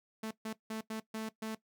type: tone bursts at uneven times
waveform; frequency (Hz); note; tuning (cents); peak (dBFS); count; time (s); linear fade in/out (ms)
sawtooth; 220; A3; 0; -33; 6; 0.23-0.31 / 0.45-0.53 / 0.7-0.81 / 0.9-1 / 1.14-1.29 / 1.42-1.55; 5
effects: noise-tail reverb RT60 0.1 s tail -17 dB re dry